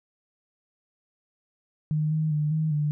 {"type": "tone with pitch steps", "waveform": "sine", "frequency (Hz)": [153.3, 156.4, 150.2, 157, 148.9], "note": ["D#3", "D#3", "D3", "D#3", "D3"], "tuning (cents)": [-25, 9, 39, 16, 24], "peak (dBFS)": -22, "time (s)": [1.91, 2.91], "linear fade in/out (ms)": 0, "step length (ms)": 200, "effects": []}